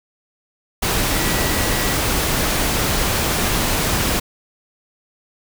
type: tone in noise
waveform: sine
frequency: 1940 Hz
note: B6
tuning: 31 cents flat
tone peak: -30 dBFS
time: 1.1-1.94 s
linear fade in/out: 10 ms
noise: pink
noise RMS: -19 dBFS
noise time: 0.82-4.2 s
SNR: -14 dB
effects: none